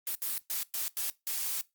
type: noise bursts at uneven times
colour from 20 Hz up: blue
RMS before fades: -33 dBFS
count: 6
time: 0.07-0.15 / 0.22-0.38 / 0.5-0.63 / 0.74-0.88 / 0.97-1.1 / 1.27-1.61 s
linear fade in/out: 0 ms
effects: noise-tail reverb RT60 0.2 s tail -20 dB re dry + Opus 32 kbps